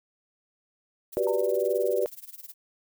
violet noise with tremolo, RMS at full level -41 dBFS, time 1.12-2.54 s, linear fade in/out 10 ms, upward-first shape sine, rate 19 Hz, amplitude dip 90%
sine chord, G major seventh, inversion third, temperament equal, 370 / 392 / 493.9 / 587.3 Hz, F#4 / G4 / B4 / D5, 0 / 0 / 0 / 0 cents, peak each -31 / -28 / -27 / -28 dBFS, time 1.17-2.06 s, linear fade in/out 0 ms
sine tone with exponential decay, 910 Hz, A#5, 42 cents flat, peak -31 dBFS, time 1.27-1.62 s, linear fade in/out 1 ms, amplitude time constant 76 ms
effects none

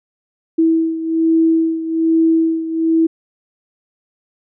sine beating tone pair, 325.2 / 326.4 Hz, E4 / E4, -23 / -17 cents, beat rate 1.2 Hz, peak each -13 / -18 dBFS, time 0.58-3.07 s, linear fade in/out 10 ms, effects none

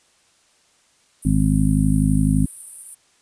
pink high-pass noise, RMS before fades -31 dBFS, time 1.22-2.95 s, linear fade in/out 10 ms, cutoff 8900 Hz, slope 96 dB/octave
harmonic tone, 51.91 Hz, G#1, in tune, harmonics 1 / 2 / 3 / 4 / 5, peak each -21 / -24 / -19 / -22 / -20 dBFS, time 1.25-2.46 s, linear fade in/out 5 ms
effects white hiss -59 dBFS RMS until 3.21 s + resampled to 22050 Hz

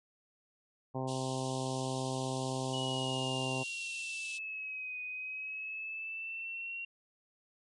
harmonic tone, 130.81 Hz, C3, in tune, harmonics 1 / 2 / 3 / 4 / 5 / 6 / 7 / 8, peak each -38 / -40 / -42 / -43 / -44 / -43 / -45 / -49 dBFS, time 0.94-3.64 s, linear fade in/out 20 ms
pink band-pass noise, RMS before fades -47 dBFS, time 1.07-4.39 s, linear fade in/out 20 ms, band 2800 to 9800 Hz, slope 96 dB/octave
sine linear two-way sweep, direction down then up, 2936 to 2489 to 2750 Hz, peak -38 dBFS, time 2.73-6.85 s, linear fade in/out 5 ms, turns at 5.01 s
effects none

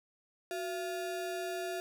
square ring-modulated tone, 523.3 Hz, C5, in tune, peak -33 dBFS, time 0.51-1.8 s, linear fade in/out 0 ms, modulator 155 Hz, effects none

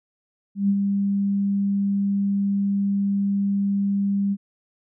sine tone with ADSR envelope, 199.2 Hz, G3, 28 cents sharp, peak -15 dBFS, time 0.55-4.37 s, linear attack 140 ms, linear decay 56 ms, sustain -4 dB, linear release 48 ms, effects none

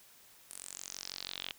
sawtooth tone with band-pass filter sweep, 46.12 Hz, F#1, 5 cents flat, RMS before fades -45 dBFS, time 0.5-1.52 s, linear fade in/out 0 ms, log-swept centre 10000 to 3100 Hz, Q 4.5, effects white hiss -60 dBFS RMS until 1.58 s

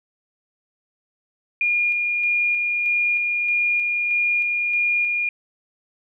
sine tone with tremolo, 2423 Hz, D#7, 47 cents flat, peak -17 dBFS, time 1.61-5.29 s, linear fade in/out 2 ms, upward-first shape square, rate 1.6 Hz, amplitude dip 25%, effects none

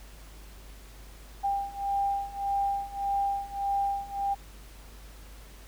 sine beating tone pair, 795 / 796.7 Hz, G5 / G5, +24 / +28 cents, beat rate 1.7 Hz, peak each -31 / -29 dBFS, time 1.43-4.35 s, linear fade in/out 20 ms, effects added 50 Hz sine -46 dBFS peak until 5.67 s + pink hiss -53 dBFS RMS until 5.67 s

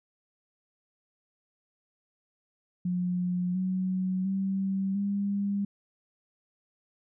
sine tone with pitch steps, 179.2 / 186.06 / 193.17 / 200.6 Hz, F3 / F#3 / G3 / G3, +45 / +10 / -25 / +40 cents, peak -26 dBFS, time 2.85-5.65 s, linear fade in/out 5 ms, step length 700 ms, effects none

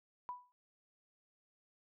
sine tone with exponential decay, 987.8 Hz, B5, in tune, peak -37 dBFS, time 0.29-0.52 s, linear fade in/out 0 ms, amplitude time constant 49 ms, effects none

